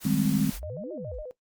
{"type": "noise", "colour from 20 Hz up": "white", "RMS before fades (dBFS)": -39, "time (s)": [0, 0.6], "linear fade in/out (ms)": 50}
{"type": "chord", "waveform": "sine", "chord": "Ab major seventh", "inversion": "second", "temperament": "equal with one note detuned", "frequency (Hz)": [155.56, 196, 209.2, 261.6], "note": ["Eb3", "G3", "Ab3", "C4"], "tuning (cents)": [0, 0, 13, 0], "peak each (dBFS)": -27, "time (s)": [0.05, 0.5], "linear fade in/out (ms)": 5}
{"type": "exponential two-way sweep", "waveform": "sine", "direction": "up then down", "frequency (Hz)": [34.14, 392, 34.14], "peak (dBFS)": -36, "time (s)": [0.52, 1.23], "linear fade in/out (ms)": 20, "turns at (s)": 0.92}
{"type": "tone with vibrato", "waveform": "sine", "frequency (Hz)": 554.4, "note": "C#5", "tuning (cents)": 0, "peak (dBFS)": -36, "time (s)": [0.63, 1.31], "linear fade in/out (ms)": 0, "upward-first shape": "square", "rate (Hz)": 7.2, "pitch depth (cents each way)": 170}
{"effects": ["noise-tail reverb RT60 0.1 s tail -18 dB re dry", "Opus 48 kbps"]}